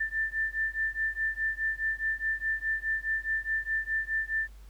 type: beating tone pair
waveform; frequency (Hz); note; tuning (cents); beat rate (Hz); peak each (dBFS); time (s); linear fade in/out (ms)
sine; 1774 / 1778.8; A6 / A6; +14 / +18; 4.8; -31; 0-4.48; 10
effects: added 50 Hz sine -46 dBFS peak until 4.69 s + pink hiss -62 dBFS RMS until 4.69 s